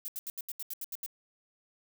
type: noise bursts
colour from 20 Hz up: violet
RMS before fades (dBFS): -38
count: 10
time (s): 0.05-1.062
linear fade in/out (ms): 0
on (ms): 31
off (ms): 78
effects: none